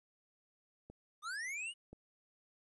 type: clicks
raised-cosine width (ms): 2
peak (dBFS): -38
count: 2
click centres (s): 0.9 / 1.93
type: linear sweep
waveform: square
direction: up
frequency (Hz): 1174.7 to 2950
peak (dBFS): -40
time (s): 1.22-1.74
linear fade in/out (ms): 50
effects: resampled to 24000 Hz + 13-bit